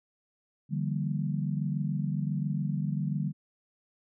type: tone cluster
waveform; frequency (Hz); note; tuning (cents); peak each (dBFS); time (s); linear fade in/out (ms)
sine; 147.9 / 169.3 / 195.2 / 235; D3 / E3 / G3 / A#3; +13 / +46 / -7 / +14; -30 / -36 / -33 / -39; 0.69-3.33; 50
effects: none